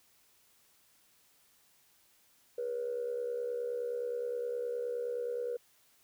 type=tone with amplitude modulation; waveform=sine; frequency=483 Hz; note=B4; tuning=39 cents flat; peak=-29 dBFS; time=2.58-5.57 s; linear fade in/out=5 ms; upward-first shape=sine; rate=69.6 Hz; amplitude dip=70%; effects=tanh soft clip ceiling -27 dBFS + white hiss -67 dBFS RMS until 6.03 s